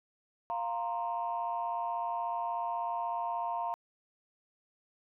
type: chord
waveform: sine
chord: F suspended fourth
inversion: none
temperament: just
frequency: 698.5 / 931.3 / 1047.7 Hz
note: F5 / Bb5 / C6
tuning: 0 / -2 / +2 cents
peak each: -35 / -34 / -39 dBFS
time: 0.5-3.74 s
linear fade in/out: 0 ms
effects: tanh soft clip ceiling -23 dBFS